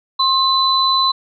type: tone pair together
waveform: sine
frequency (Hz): 1062 / 4010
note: C6 / B7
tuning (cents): +25 / +26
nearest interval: octave + major seventh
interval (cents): 2301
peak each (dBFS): -15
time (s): 0.19-1.12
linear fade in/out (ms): 10
effects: none